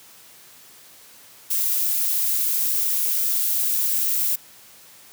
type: noise with amplitude modulation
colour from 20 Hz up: violet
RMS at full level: -20 dBFS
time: 1.5-4.36 s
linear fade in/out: 10 ms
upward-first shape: sine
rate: 290 Hz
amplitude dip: 40%
effects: white hiss -48 dBFS RMS until 5.12 s + high-pass 80 Hz 12 dB/octave